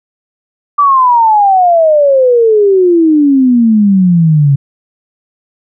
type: exponential sweep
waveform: sine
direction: down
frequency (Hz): 1174.7 to 136.3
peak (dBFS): -4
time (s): 0.78-4.56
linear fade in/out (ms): 10
effects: none